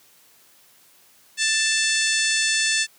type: harmonic tone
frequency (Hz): 883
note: A5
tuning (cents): +6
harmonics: 2 / 3 / 4 / 5 / 6 / 7 / 8 / 9 / 10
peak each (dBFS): -24 / -26 / -27 / -28 / -29 / -29 / -30 / -31 / -31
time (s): 1.37-2.87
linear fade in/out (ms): 50
effects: white hiss -55 dBFS RMS until 2.98 s + high-pass 100 Hz 12 dB/octave